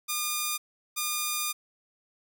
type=tone pair in turn; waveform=5% pulse; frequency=1211 / 1211 Hz; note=D#6 / D#6; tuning=-47 / -47 cents; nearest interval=unison; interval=0 cents; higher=neither; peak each=-16 dBFS; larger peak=neither; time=0.08-0.58 / 0.96-1.53 s; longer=second; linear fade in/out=20 ms; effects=none